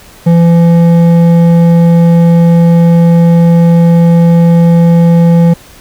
triangle tone with hard clipping, 169.1 Hz, E3, 44 cents sharp, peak -4 dBFS, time 0.26-5.54 s, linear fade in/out 10 ms, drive 12 dB, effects pink hiss -36 dBFS RMS until 5.8 s

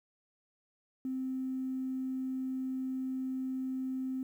triangle tone, 260.7 Hz, C4, 6 cents flat, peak -29 dBFS, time 1.05-4.23 s, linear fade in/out 2 ms, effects tanh soft clip ceiling -31 dBFS + 11-bit

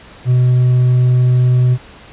sine tone with hard clipping, 125.3 Hz, B2, 25 cents sharp, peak -9 dBFS, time 0.25-1.78 s, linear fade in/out 50 ms, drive 2 dB, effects pink hiss -39 dBFS RMS until 2.12 s + resampled to 8000 Hz

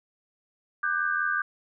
sine tone cluster, 1194 / 1507 / 1592 Hz, D6 / F#6 / G6, +28 / +31 / +26 cents, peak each -30 / -29 / -27 dBFS, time 0.83-1.42 s, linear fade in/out 5 ms, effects none

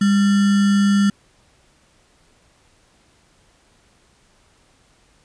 sine tone with sample-and-hold, 200.8 Hz, G3, 42 cents sharp, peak -12 dBFS, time 0.01-1.1 s, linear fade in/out 5 ms, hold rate 1575 Hz, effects pink hiss -57 dBFS RMS until 5.24 s + resampled to 22050 Hz

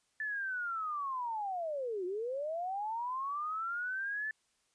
sine linear two-way sweep, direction down then up, 1760 to 349.2 to 1760 Hz, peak -34 dBFS, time 0.2-4.31 s, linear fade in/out 2 ms, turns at 2.05 s, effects white hiss -75 dBFS RMS until 4.74 s + resampled to 22050 Hz

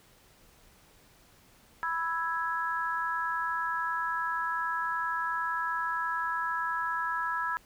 sine chord, E major, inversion second, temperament equal, 987.8 / 1318.5 / 1661.2 Hz, B5 / E6 / G#6, 0 / 0 / 0 cents, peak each -33 dBFS, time 1.83-7.57 s, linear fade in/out 0 ms, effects pink hiss -60 dBFS RMS until 7.65 s

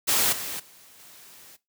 white noise with level steps, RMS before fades -22 / -33 / -52 / -49 dBFS, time 0.07-1.57 s, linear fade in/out 20 ms, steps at 0.32 / 0.59 / 0.99 s, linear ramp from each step 10 ms, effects noise-tail reverb RT60 0.2 s tail -18 dB re dry + high-pass 100 Hz 12 dB/octave

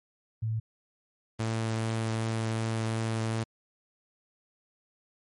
sine / sawtooth tone pair in turn, 111 / 112.16 Hz, A2 / A2, +16 / +34 cents, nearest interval unison, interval 18 cents, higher second, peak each -27 / -24 dBFS, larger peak second, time 0.42-0.6 / 1.39-3.44 s, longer second, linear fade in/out 10 ms, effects MP3 48 kbps

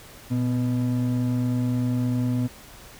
triangle ring-modulated tone, 185 Hz, F#3, in tune, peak -16 dBFS, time 0.3-2.48 s, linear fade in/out 20 ms, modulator 64.9 Hz, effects pink hiss -46 dBFS RMS until 2.99 s

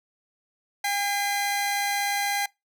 sawtooth tone pair together, 805.9 / 2043 Hz, G5 / C7, +48 / -42 cents, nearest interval octave + major third, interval 1610 cents, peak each -22 / -25 dBFS, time 0.84-2.46 s, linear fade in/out 5 ms, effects noise-tail reverb RT60 0.2 s tail -24 dB re dry

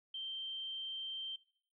sine tone, 3136 Hz, G7, in tune, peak -40 dBFS, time 0.14-1.36 s, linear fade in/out 5 ms, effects noise-tail reverb RT60 0.6 s tail -20 dB re dry

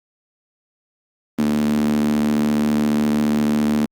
sawtooth tone with high-pass filter, 74.5 Hz, D2, 25 cents sharp, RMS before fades -18 dBFS, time 1.38-3.86 s, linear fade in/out 10 ms, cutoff 240 Hz, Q 8.6, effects Opus 32 kbps

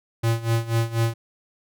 square tone with tremolo, 114.8 Hz, A#2, 26 cents flat, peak -18 dBFS, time 0.23-1.14 s, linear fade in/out 10 ms, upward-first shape sine, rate 4.1 Hz, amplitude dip 85%, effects none

